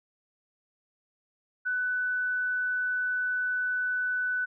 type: tone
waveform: sine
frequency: 1495 Hz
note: F#6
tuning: 17 cents sharp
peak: -26 dBFS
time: 1.65-4.46 s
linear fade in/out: 20 ms
effects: none